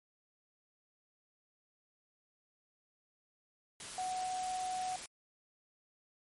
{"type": "tone in noise", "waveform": "sine", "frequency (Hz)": 741, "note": "F#5", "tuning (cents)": 2, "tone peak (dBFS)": -35, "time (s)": [3.98, 4.96], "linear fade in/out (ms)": 2, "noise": "white", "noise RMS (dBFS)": -45, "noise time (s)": [3.8, 5.06], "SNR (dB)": 7, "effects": ["MP3 48 kbps"]}